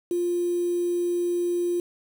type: tone with quantisation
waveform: sine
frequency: 350 Hz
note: F4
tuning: 4 cents sharp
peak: -22 dBFS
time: 0.11-1.8 s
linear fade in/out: 2 ms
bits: 7
effects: none